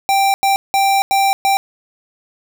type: tone bursts at uneven times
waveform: square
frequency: 785 Hz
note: G5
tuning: 2 cents sharp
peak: -12 dBFS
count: 5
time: 0.09-0.34 / 0.43-0.56 / 0.74-1.02 / 1.11-1.33 / 1.45-1.57 s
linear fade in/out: 0 ms
effects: none